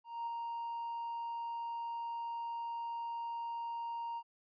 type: tone with ADSR envelope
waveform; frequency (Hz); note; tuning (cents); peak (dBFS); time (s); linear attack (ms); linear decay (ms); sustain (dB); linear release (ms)
triangle; 932.3; A#5; 0; -32; 0.04-4.23; 230; 8; -3; 58
effects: tanh soft clip ceiling -32 dBFS + resampled to 11025 Hz